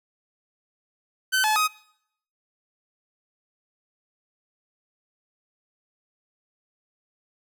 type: tone with pitch steps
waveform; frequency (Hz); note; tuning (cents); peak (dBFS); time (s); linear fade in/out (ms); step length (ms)
sawtooth; 1527 / 860 / 1257; G6 / A5 / D#6; -46 / -40 / +17; -16; 1.32-1.68; 20; 120
effects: noise-tail reverb RT60 0.7 s tail -22 dB re dry